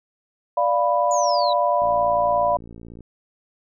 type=chord; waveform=sine; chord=B diminished; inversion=first; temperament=equal; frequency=587.3 / 698.5 / 987.8 Hz; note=D5 / F5 / B5; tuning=0 / 0 / 0 cents; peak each=-21 dBFS; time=0.57-2.57 s; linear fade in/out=5 ms
type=exponential sweep; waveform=sine; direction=down; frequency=7040 to 3817 Hz; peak=-27 dBFS; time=1.11-1.53 s; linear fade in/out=2 ms
type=click train; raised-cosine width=3 ms; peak=-28 dBFS; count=69; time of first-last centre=1.82-3.007 s; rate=57.3 Hz
effects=none